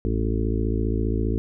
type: harmonic tone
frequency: 55 Hz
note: A1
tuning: in tune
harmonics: 1 / 2 / 4 / 5 / 6 / 7 / 8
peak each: -24 / -27 / -30 / -31 / -32 / -32 / -33 dBFS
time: 0.05-1.38 s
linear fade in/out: 0 ms
effects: none